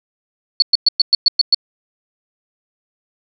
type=tone bursts; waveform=sine; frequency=4435 Hz; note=C#8; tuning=in tune; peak=-7 dBFS; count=8; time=0.6-1.546 s; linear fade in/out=2 ms; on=22 ms; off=110 ms; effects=none